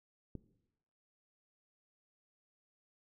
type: click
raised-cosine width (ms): 3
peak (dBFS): -30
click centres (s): 0.353
effects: noise-tail reverb RT60 0.9 s tail -17 dB re dry